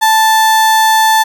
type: tone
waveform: 35% pulse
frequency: 880 Hz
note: A5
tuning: in tune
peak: -5 dBFS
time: 0.01-1.24 s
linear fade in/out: 20 ms
effects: none